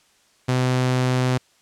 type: tone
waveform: sawtooth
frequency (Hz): 127.3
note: C3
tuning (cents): -47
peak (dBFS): -14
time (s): 0.48-1.38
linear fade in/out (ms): 10
effects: white hiss -59 dBFS RMS until 1.61 s + low-pass 8000 Hz 12 dB/octave